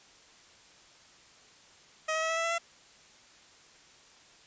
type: tone with pitch steps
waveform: 15% pulse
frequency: 631 / 638.3 / 645.7 / 653.3 / 660.8 / 668.5 / 676.3 Hz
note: D#5 / D#5 / E5 / E5 / E5 / E5 / E5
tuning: +24 / +44 / -36 / -16 / +4 / +24 / +44 cents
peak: -22 dBFS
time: 2.08-2.584 s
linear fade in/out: 10 ms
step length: 72 ms
effects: white hiss -57 dBFS RMS until 4.46 s + resampled to 16000 Hz